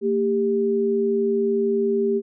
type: tone pair together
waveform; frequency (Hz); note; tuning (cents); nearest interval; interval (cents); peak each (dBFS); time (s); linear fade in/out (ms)
sine; 228.3 / 397.3; A#3 / G4; -36 / +23; minor seventh; 959; -24 / -19; 0.01-2.22; 50
effects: none